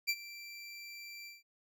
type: tone with ADSR envelope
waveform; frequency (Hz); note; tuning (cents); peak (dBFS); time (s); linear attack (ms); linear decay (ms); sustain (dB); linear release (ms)
25% pulse; 2349; D7; 0; -24; 0.07-1.43; 24; 53; -18; 170
effects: none